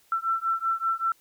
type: beating tone pair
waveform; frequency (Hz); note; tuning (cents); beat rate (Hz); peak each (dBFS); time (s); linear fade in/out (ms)
sine; 1339 / 1344.2; E6 / E6; +27 / +33; 5.2; -27; 0.12-1.12; 2
effects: white hiss -62 dBFS RMS until 1.2 s